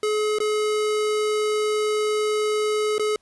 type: tone with dropouts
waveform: square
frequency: 425.5 Hz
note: G#4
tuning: 42 cents sharp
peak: -21 dBFS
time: 0.03-3.16 s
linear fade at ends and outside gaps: 2 ms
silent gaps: 0.386-0.402 / 2.982-2.995 s
effects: pink hiss -65 dBFS RMS until 3.21 s + resampled to 24000 Hz